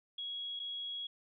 sine tone with dropouts, 3322 Hz, G#7, in tune, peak -38 dBFS, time 0.18-1.07 s, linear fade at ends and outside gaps 5 ms, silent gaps 0.594-0.598 s, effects none

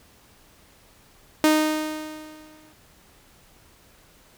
sawtooth tone with exponential decay, 309 Hz, D#4, 12 cents flat, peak -10 dBFS, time 1.44-2.73 s, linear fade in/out 1 ms, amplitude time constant 280 ms, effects pink hiss -55 dBFS RMS until 4.37 s

